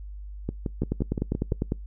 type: two click trains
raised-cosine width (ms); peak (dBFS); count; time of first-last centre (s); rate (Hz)
3; -12 / -15; 10 / 7; 0.82-1.721 / 0.49-1.523; 9.99 / 5.81
effects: noise-tail reverb RT60 0.2 s tail -25 dB re dry + added 50 Hz sine -36 dBFS peak until 1.86 s